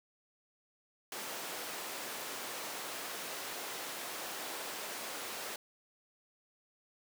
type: high-pass noise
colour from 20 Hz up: pink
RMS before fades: -42 dBFS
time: 1.12-5.56 s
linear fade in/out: 2 ms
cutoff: 430 Hz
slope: 12 dB/octave
effects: none